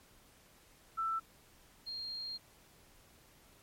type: tone pair in turn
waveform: sine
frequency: 1329 / 4219 Hz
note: E6 / C8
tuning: +14 / +14 cents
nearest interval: octave + minor sixth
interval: 2000 cents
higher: second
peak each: -32 / -39 dBFS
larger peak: first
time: 0.97-1.2 / 1.86-2.38 s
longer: second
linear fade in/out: 20 ms
effects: pink hiss -63 dBFS RMS until 3.62 s + MP3 64 kbps